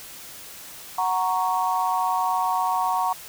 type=chord; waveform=sine; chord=F# major; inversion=none; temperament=equal; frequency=740 / 932.3 / 1108.7 Hz; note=F#5 / A#5 / C#6; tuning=0 / 0 / 0 cents; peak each=-25 / -24 / -26 dBFS; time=0.98-3.13 s; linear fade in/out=5 ms; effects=white hiss -41 dBFS RMS until 3.28 s